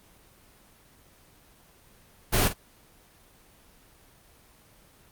pink noise with echo, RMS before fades -22 dBFS, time 2.32-2.49 s, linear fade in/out 20 ms, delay 47 ms, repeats 1, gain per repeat -12 dB, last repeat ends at 2.537 s, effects pink hiss -57 dBFS RMS until 5.11 s + Opus 24 kbps

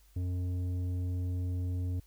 sine tone with tanh clipping, 90 Hz, F#2, 47 cents flat, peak -32 dBFS, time 0.16-2 s, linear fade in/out 5 ms, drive 9 dB, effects added 50 Hz sine -59 dBFS peak until 2.06 s + white hiss -67 dBFS RMS until 2.06 s

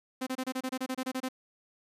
sawtooth tone bursts, 258.9 Hz, C4, 18 cents flat, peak -27 dBFS, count 13, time 0.21-1.288 s, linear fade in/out 10 ms, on 58 ms, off 27 ms, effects resampled to 32000 Hz + 10-bit

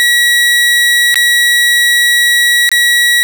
30% pulse tone with dropouts, 1922 Hz, B6, 48 cents flat, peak -4 dBFS, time 0-3.23 s, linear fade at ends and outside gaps 0 ms, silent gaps 1.143-1.157 / 2.691-2.716 s, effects none

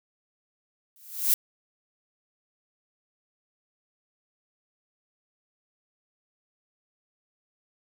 violet noise with exponential growth, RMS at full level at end -18 dBFS, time 0.96-1.34 s, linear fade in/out 1 ms, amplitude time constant 81 ms, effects none

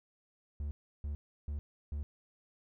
triangle tone bursts, 73 Hz, D2, 10 cents flat, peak -33 dBFS, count 4, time 0.6-2.03 s, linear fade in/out 0 ms, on 110 ms, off 330 ms, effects none

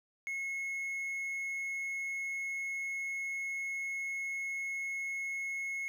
triangle tone, 2176 Hz, C#7, 33 cents flat, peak -33 dBFS, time 0.27-5.88 s, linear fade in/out 0 ms, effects none

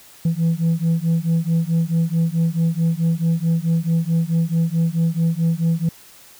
sine beating tone pair, 163.2 / 167.8 Hz, E3 / E3, -17 / +31 cents, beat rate 4.6 Hz, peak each -17 dBFS, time 0.25-5.89 s, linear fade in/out 5 ms, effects tanh soft clip ceiling -13 dBFS + white hiss -46 dBFS RMS until 6.39 s

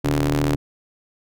sawtooth ring-modulated tone, 75.9 Hz, D#2, 42 cents flat, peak -11 dBFS, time 0.04-0.56 s, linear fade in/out 10 ms, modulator 211 Hz, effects none

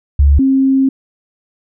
sine tone pair in turn, 70.9 / 267.7 Hz, C#2 / C4, +40 / +40 cents, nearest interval octave + major seventh, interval 2300 cents, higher second, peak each -5 / -8 dBFS, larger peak first, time 0.19-0.39 / 0.39-0.89 s, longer second, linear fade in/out 5 ms, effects none

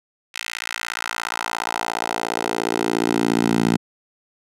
10% pulse tone with high-pass filter sweep, 57.1 Hz, A#1, 35 cents flat, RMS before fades -23 dBFS, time 0.34-3.77 s, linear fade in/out 10 ms, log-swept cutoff 2300 to 190 Hz, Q 1.6, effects low-pass 11000 Hz 12 dB/octave

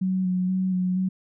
sine tone with vibrato, 185 Hz, F#3, in tune, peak -21 dBFS, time 0.01-1.09 s, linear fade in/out 10 ms, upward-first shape square, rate 2.1 Hz, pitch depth 19 cents each way, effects none

